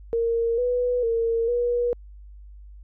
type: tone with pitch steps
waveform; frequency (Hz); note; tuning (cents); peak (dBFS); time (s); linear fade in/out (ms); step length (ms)
sine; 462.8 / 492.5 / 459.3 / 482.1; A#4 / B4 / A#4 / B4; -13 / -5 / -26 / -42; -20; 0.13-1.93; 0; 450
effects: added 50 Hz sine -41 dBFS peak until 2.83 s